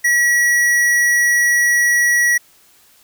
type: tone with hard clipping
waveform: sine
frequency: 1926 Hz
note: B6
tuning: 44 cents flat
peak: -13 dBFS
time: 0.04-2.38 s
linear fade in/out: 10 ms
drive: 14 dB
effects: white hiss -51 dBFS RMS until 3.03 s